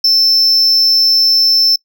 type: tone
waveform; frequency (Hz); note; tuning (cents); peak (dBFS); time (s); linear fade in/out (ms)
triangle; 5320; E8; +15; -6; 0.04-1.76; 5
effects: noise-tail reverb RT60 0.1 s tail -24 dB re dry